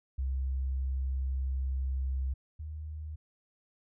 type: tone pair in turn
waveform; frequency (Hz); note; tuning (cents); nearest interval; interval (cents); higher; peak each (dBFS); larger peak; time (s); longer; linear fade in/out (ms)
sine; 66 / 76.82; C2 / D#2; +16 / -22; minor third; 262; second; -29 / -37; first; 0.18-2.34 / 2.59-3.16; first; 10
effects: none